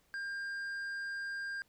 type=tone with tanh clipping; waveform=sine; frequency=1600 Hz; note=G6; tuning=35 cents sharp; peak=-38 dBFS; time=0.14-1.62 s; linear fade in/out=0 ms; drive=6 dB; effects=pink hiss -71 dBFS RMS until 1.68 s